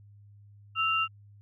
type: tone pair together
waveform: sine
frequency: 1313 / 2782 Hz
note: E6 / F7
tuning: -7 / -7 cents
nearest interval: octave + minor second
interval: 1300 cents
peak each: -27 dBFS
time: 0.75-1.08 s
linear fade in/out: 50 ms
effects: added 102 Hz sine -51 dBFS peak until 1.41 s